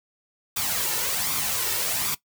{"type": "noise with flanger", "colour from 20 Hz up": "white", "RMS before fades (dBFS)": -26, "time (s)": [0.56, 2.15], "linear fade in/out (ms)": 10, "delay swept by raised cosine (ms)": [0.85, 2.25], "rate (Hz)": 1.3, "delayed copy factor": 0.55, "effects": ["noise-tail reverb RT60 0.1 s tail -18 dB re dry", "high-pass 60 Hz 12 dB/octave"]}